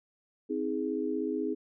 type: chord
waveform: sine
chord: Ab major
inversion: first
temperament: equal with one note detuned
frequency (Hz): 261.6 / 317.7 / 415.3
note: C4 / Eb4 / Ab4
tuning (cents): 0 / +36 / 0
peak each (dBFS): -34 / -33 / -33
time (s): 0.49-1.55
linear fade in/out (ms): 20
effects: none